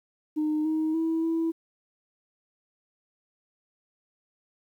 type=tone with pitch steps; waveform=sine; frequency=306 / 314.4 / 325 / 328 Hz; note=D#4 / D#4 / E4 / E4; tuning=-29 / +18 / -24 / -9 cents; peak=-22 dBFS; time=0.36-1.52 s; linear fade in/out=20 ms; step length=290 ms; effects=tanh soft clip ceiling -21 dBFS + 10-bit